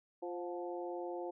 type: harmonic tone with a mistuned harmonic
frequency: 174.61 Hz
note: F3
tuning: in tune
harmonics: 2 / 3 / 4 / 5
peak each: -41 / -44 / -46 / -49 dBFS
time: 0.22-1.31 s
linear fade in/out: 10 ms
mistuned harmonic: 4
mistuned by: +40 cents
effects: none